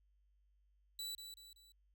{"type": "tone with echo", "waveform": "sawtooth", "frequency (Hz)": 3951, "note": "B7", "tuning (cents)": 0, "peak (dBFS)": -39, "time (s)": [0.99, 1.15], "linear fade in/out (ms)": 2, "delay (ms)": 190, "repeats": 3, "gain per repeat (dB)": -7, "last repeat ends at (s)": 1.72, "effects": ["added 50 Hz sine -70 dBFS peak until 1.94 s"]}